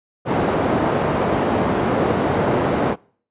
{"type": "band-pass noise", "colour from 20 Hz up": "white", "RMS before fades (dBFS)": -19, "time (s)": [0.25, 2.96], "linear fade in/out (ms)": 50, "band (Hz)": [100, 650], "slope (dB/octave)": 12, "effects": ["noise-tail reverb RT60 0.5 s tail -25 dB re dry", "resampled to 8000 Hz"]}